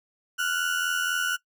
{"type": "tone pair together", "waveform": "35% pulse", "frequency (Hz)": [1396, 1480], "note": ["F6", "F#6"], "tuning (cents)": [-1, 0], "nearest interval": "minor second", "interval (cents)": 101, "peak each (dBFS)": [-28, -24], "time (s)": [0.38, 1.37], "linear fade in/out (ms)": 20, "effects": ["noise-tail reverb RT60 0.1 s tail -21 dB re dry"]}